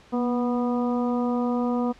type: harmonic tone with a mistuned harmonic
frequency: 245.3 Hz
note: B3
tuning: 12 cents flat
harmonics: 1 / 2 / 3 / 4 / 5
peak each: -23 / -29 / -33 / -35 / -37 dBFS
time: 0.12-1.93 s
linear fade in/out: 20 ms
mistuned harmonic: 1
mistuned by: -33 cents
effects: pink hiss -53 dBFS RMS until 1.99 s + low-pass 5000 Hz 12 dB/octave